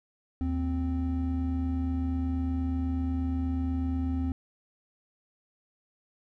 triangle tone pair together, 77.74 / 261.5 Hz, D#2 / C4, -1 / -1 cents, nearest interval octave + major sixth, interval 2100 cents, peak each -27 / -28 dBFS, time 0.41-4.32 s, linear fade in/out 0 ms, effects none

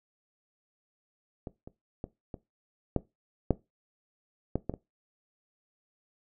clicks, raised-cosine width 2 ms, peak -24 / -30 / -22 / -25 / -12 / -9 / -14 / -17 / -24 dBFS, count 9, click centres 1.472 / 1.675 / 2.041 / 2.342 / 2.963 / 3.507 / 4.556 / 4.696 / 4.739 s, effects noise-tail reverb RT60 0.2 s tail -18 dB re dry

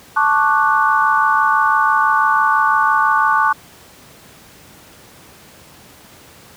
sine chord, D major seventh, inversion second, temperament equal, 880 / 1108.7 / 1174.7 / 1480 Hz, A5 / C#6 / D6 / F#6, 0 / 0 / 0 / 0 cents, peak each -17 dBFS, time 0.16-3.53 s, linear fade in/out 10 ms, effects pink hiss -43 dBFS RMS until 6.56 s + high-pass 80 Hz 12 dB/octave

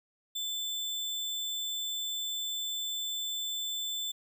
sine tone with sample-and-hold, 3520 Hz, A7, in tune, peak -32 dBFS, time 0.35-4.12 s, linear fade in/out 10 ms, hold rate 11025 Hz, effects none

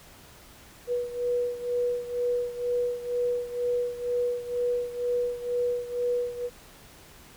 sine beating tone pair, 486.3 / 488.4 Hz, B4 / B4, -27 / -19 cents, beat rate 2.1 Hz, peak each -27 / -31 dBFS, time 0.87-6.5 s, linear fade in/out 50 ms, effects pink hiss -51 dBFS RMS until 7.36 s

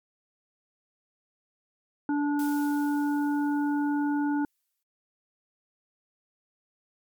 harmonic tone, 290.6 Hz, D4, 18 cents flat, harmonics 1 / 3 / 5, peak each -24 / -34 / -38 dBFS, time 2.09-4.45 s, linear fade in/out 2 ms
blue noise with exponential decay, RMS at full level -41 dBFS, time 2.39-4.83 s, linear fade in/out 2 ms, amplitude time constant 530 ms
effects MP3 96 kbps

